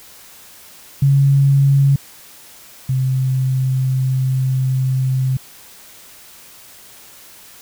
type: tone pair in turn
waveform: sine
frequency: 138.59 / 130.81 Hz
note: C#3 / C3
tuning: 0 / 0 cents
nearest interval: minor second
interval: 100 cents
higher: first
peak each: -9 / -14 dBFS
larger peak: first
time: 1.02-1.96 / 2.89-5.37 s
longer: second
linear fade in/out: 5 ms
effects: white hiss -42 dBFS RMS until 7.61 s